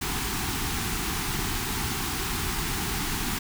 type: band-stop noise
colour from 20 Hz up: pink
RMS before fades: -29 dBFS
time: 0.01-3.39 s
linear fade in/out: 10 ms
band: 430 to 730 Hz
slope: 96 dB/octave
effects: none